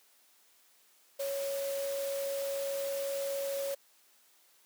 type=tone in noise; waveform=sine; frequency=554.4 Hz; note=C#5; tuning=in tune; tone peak=-32 dBFS; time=1.19-3.75 s; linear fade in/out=10 ms; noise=white; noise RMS=-43 dBFS; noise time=1.19-3.75 s; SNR=+8 dB; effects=white hiss -65 dBFS RMS until 4.65 s + high-pass 300 Hz 12 dB/octave